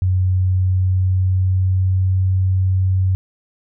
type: tone with pitch glide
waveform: sine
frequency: 92.5 to 93.85 Hz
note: F#2 to F#2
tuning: 0 to +25 cents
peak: -13 dBFS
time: 0.02-3.15 s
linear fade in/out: 0 ms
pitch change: +25 cents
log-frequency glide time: 0.2-2.25 s
effects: none